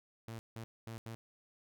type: tone bursts at uneven times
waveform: sawtooth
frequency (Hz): 113.7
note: A#2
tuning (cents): -43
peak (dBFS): -39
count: 4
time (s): 0.28-0.39 / 0.56-0.64 / 0.87-0.98 / 1.06-1.15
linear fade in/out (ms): 0
effects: none